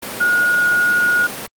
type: tone in noise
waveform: sine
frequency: 1443 Hz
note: F#6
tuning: 44 cents flat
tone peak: -12 dBFS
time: 0.2-1.27 s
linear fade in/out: 10 ms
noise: pink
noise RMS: -26 dBFS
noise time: 0.02-1.47 s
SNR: +11 dB
effects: high-pass 200 Hz 12 dB/octave + Opus 32 kbps